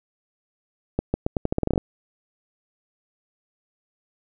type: accelerating click train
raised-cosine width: 2 ms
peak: -8 dBFS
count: 13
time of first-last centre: 0.99-1.778 s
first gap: 150 ms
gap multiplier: 0.83
effects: none